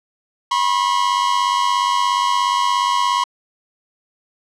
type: tone pair together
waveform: 45% pulse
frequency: 978 / 1075 Hz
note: B5 / C6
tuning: -17 / +47 cents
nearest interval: major second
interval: 164 cents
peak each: -18 dBFS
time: 0.51-3.24 s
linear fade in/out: 5 ms
effects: low-pass 6000 Hz 12 dB/octave